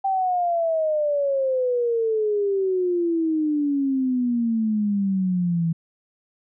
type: exponential sweep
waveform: sine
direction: down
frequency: 784 to 162.9 Hz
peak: -19 dBFS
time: 0.04-5.73 s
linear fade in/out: 10 ms
effects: none